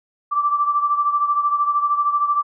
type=beating tone pair; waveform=sine; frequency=1167 / 1180 Hz; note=D6 / D6; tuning=-11 / +8 cents; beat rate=13 Hz; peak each=-17 / -23 dBFS; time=0.31-2.43 s; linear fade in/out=20 ms; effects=none